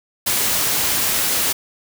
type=noise; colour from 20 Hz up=white; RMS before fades=-19 dBFS; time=0.26-1.53 s; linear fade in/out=10 ms; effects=none